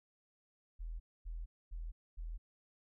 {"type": "tone bursts", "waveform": "sine", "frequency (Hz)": 41.02, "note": "E1", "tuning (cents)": -8, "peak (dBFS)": -40, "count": 4, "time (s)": [0.79, 2.38], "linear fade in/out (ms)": 20, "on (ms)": 210, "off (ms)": 250, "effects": []}